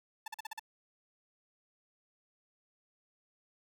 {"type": "tone bursts", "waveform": "sawtooth", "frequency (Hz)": 880, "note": "A5", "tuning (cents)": 0, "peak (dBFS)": -35, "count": 6, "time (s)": [0.26, 0.595], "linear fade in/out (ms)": 5, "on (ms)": 20, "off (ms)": 43, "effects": []}